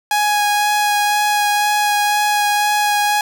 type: tone with vibrato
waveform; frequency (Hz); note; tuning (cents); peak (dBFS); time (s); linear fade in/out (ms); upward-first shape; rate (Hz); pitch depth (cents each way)
sawtooth; 830.6; G#5; 0; -10; 0.11-3.21; 2; sine; 2; 10
effects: none